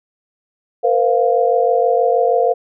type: chord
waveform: sine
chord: Bb suspended second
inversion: none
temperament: equal with one note detuned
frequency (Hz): 466.2 / 512.5 / 698.5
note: Bb4 / C5 / F5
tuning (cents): 0 / -36 / 0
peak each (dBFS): -16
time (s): 0.83-2.54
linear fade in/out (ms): 20
effects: none